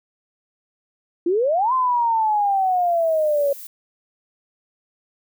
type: exponential two-way sweep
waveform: sine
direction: up then down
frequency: 329.6 to 1046.5 to 555 Hz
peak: -16 dBFS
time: 1.26-3.53 s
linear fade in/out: 5 ms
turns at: 1.73 s
type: noise with exponential growth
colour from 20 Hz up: violet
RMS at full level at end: -36 dBFS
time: 1.73-3.67 s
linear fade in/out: 2 ms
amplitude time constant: 420 ms
effects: none